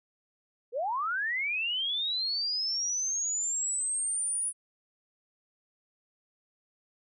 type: linear sweep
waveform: sine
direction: up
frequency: 440 to 9870 Hz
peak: -28 dBFS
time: 0.72-4.53 s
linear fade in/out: 50 ms
effects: none